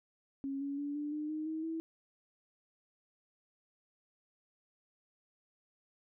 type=tone with pitch steps; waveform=sine; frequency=274 / 280.7 / 287.6 / 294.7 / 301.9 / 309.3 / 316.9 / 324.7 Hz; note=C#4 / C#4 / D4 / D4 / D4 / D#4 / D#4 / E4; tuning=-20 / +22 / -36 / +6 / +48 / -10 / +32 / -26 cents; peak=-35 dBFS; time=0.44-1.8 s; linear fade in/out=0 ms; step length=170 ms; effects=none